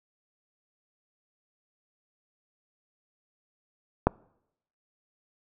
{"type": "click", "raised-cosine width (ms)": 1, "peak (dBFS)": -5, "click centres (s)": 4.07, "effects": ["noise-tail reverb RT60 0.8 s tail -26 dB re dry"]}